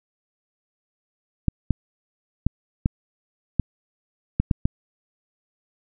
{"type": "clicks", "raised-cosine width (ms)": 5, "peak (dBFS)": -6, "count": 8, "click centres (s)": [1.483, 1.707, 2.466, 2.859, 3.597, 4.4, 4.512, 4.655], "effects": []}